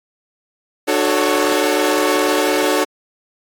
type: chord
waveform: sawtooth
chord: D major seventh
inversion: none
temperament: equal with one note detuned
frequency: 300.2 / 370 / 440 / 554.4 Hz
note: D4 / F#4 / A4 / C#5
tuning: +38 / 0 / 0 / 0 cents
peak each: -16 dBFS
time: 0.87-2.85 s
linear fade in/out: 20 ms
effects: AAC 64 kbps